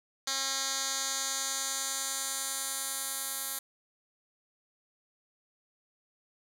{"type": "tone with band-pass filter sweep", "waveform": "10% pulse", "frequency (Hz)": 270, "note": "C#4", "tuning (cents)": -45, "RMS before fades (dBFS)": -34, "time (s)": [0.27, 3.59], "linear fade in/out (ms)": 5, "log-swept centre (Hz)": [5400, 11000], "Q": 1.7, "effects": []}